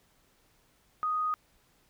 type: tone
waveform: sine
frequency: 1244.5 Hz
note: D#6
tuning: in tune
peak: -27 dBFS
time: 1.03-1.34 s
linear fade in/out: 0 ms
effects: pink hiss -67 dBFS RMS until 1.89 s